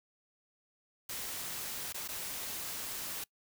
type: noise with dropouts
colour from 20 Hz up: white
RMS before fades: -40 dBFS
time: 1.09-3.24 s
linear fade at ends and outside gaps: 5 ms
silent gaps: 1.926-1.943 / 2.078-2.086 s
effects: noise-tail reverb RT60 0.1 s tail -23 dB re dry